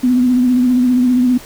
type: tone with vibrato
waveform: sine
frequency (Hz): 249.8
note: B3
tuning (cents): +20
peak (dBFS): -9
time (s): 0.03-1.38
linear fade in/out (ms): 10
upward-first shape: triangle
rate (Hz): 15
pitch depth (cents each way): 48
effects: pink hiss -36 dBFS RMS until 1.45 s